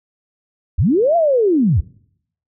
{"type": "linear two-way sweep", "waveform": "sine", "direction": "up then down", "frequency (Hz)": [51.7, 698.5, 59.5], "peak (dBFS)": -11, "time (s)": [0.78, 1.81], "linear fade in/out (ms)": 10, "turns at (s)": 1.16, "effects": ["noise-tail reverb RT60 0.7 s tail -23 dB re dry"]}